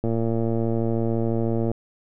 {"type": "click train", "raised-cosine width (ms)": 2, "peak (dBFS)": -12, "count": 192, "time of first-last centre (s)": [0.04, 1.715], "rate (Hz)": 114, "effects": []}